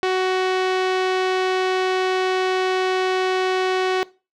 sawtooth tone with low-pass filter, 372.7 Hz, F#4, 13 cents sharp, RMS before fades -20 dBFS, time 0.03-4.03 s, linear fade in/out 0 ms, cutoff 3900 Hz, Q 0.92, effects noise-tail reverb RT60 0.3 s tail -20 dB re dry

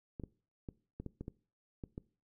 clicks, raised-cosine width 3 ms, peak -29 dBFS, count 9, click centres 0.198 / 0.237 / 0.688 / 1 / 1.063 / 1.21 / 1.281 / 1.838 / 1.979 s, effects noise-tail reverb RT60 0.4 s tail -21 dB re dry

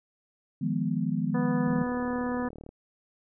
sine chord, F half-diminished seventh, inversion third, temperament equal, 155.56 / 174.61 / 207.7 / 246.9 Hz, Eb3 / F3 / Ab3 / Cb4, 0 / 0 / 0 / 0 cents, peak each -31 dBFS, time 0.61-1.83 s, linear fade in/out 10 ms
harmonic tone, 246.9 Hz, B3, in tune, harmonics 1 / 2 / 3 / 4 / 5 / 6 / 7, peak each -29 / -34 / -40 / -38 / -42 / -46 / -42 dBFS, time 1.34-2.49 s, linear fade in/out 10 ms
click train, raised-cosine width 2 ms, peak -30 dBFS, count 39, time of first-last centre 1.68-2.691 s, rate 37.6 Hz
effects none

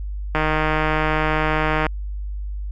click train, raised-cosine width 0.5 ms, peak -5 dBFS, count 236, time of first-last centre 0.35-1.866 s, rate 155 Hz, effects added 50 Hz sine -25 dBFS peak until 2.71 s

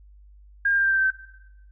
sine tone with pitch steps, 1616 / 1603.9 / 1591.9 / 1580 / 1568.2 / 1556.5 / 1544.8 Hz, G#6 / G6 / G6 / G6 / G6 / G6 / G6, -48 / +39 / +26 / +13 / 0 / -13 / -26 cents, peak -18 dBFS, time 0.65-1.105 s, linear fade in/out 5 ms, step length 65 ms, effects noise-tail reverb RT60 1.0 s tail -19 dB re dry + added 50 Hz sine -47 dBFS peak until 1.71 s

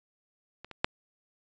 clicks, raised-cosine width 0.3 ms, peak -27 / -27 / -7 dBFS, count 3, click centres 0.646 / 0.713 / 0.845 s, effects resampled to 16000 Hz

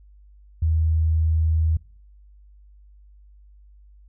sine tone, 79.9 Hz, D#2, 47 cents sharp, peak -17 dBFS, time 0.62-1.77 s, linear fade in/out 5 ms, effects noise-tail reverb RT60 0.5 s tail -23 dB re dry + added 50 Hz sine -47 dBFS peak until 4.08 s

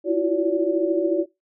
sine tone cluster, 327.6 / 341.4 / 370 / 573 Hz, E4 / F4 / F#4 / D5, -11 / -39 / 0 / -43 cents, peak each -24 dBFS, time 0.04-1.26 s, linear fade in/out 50 ms, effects noise-tail reverb RT60 0.2 s tail -20 dB re dry

